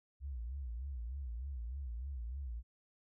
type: tone with vibrato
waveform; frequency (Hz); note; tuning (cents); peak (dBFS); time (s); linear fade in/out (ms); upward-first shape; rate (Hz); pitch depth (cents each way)
sine; 63.3; B1; +43; -39; 0.2-2.63; 50; sine; 3.3; 190
effects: none